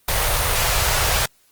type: band-stop noise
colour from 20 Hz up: pink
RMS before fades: -19 dBFS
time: 0.08-1.26 s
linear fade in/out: 5 ms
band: 120 to 510 Hz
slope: 24 dB/octave
effects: white hiss -59 dBFS RMS until 1.51 s + Opus 24 kbps